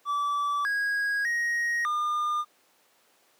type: tone with pitch steps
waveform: triangle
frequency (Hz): 1156 / 1647 / 1880 / 1208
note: D6 / G#6 / A#6 / D6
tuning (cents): -28 / -15 / +14 / +48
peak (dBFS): -23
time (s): 0.05-2.45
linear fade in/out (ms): 50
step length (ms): 600
effects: pink hiss -63 dBFS RMS until 3.39 s + high-pass 400 Hz 12 dB/octave